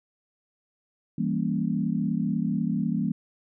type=chord; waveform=sine; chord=E diminished seventh; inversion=none; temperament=equal with one note detuned; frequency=164.81 / 196.91 / 233.1 / 277.2 Hz; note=E3 / G3 / Bb3 / Db4; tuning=0 / +8 / 0 / 0 cents; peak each=-29 / -28 / -28 / -33 dBFS; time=1.18-3.12 s; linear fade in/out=5 ms; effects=none